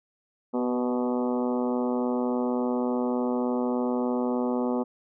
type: harmonic tone with a mistuned harmonic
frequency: 123.47 Hz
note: B2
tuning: in tune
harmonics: 2 / 3 / 4 / 5 / 6 / 7 / 8 / 9 / 10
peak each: -26 / -32 / -31 / -36 / -39 / -37 / -43 / -42 / -45 dBFS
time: 0.53-4.84 s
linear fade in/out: 20 ms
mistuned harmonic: 3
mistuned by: +30 cents
effects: none